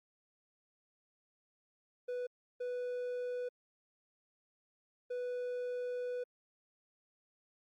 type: tone bursts at uneven times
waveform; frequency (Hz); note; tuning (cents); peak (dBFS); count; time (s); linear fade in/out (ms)
triangle; 493.9; B4; 0; -34; 3; 2.08-2.27 / 2.6-3.49 / 5.1-6.24; 10
effects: Opus 48 kbps